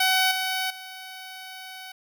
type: tone with level steps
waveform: 10% pulse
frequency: 753 Hz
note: F#5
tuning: 30 cents sharp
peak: -11 / -17 / -30 dBFS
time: 0-1.92 s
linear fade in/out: 5 ms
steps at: 0.31 / 0.7 s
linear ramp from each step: 5 ms
effects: none